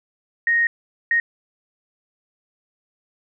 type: tone bursts at uneven times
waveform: sine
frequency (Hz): 1864.7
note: A#6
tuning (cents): 0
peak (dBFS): -15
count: 2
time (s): 0.47-0.67 / 1.11-1.2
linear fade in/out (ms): 2
effects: none